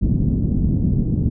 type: low-pass noise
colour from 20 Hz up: white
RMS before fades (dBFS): -18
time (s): 0.01-1.3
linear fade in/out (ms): 20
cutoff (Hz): 230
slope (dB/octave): 24
effects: none